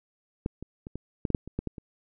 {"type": "clicks", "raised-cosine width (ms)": 3, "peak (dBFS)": [-15, -25, -26, -22, -14, -15, -9, -27, -16, -18, -27], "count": 11, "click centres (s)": [0.461, 0.626, 0.869, 0.956, 1.252, 1.303, 1.348, 1.476, 1.59, 1.673, 1.782], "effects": []}